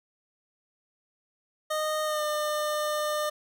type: tone with pitch glide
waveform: 25% pulse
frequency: 617 to 602.6 Hz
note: D#5 to D5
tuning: -15 to +44 cents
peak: -23 dBFS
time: 1.7-3.3 s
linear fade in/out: 10 ms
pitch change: -41 cents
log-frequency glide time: 2.04-2.23 s
effects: none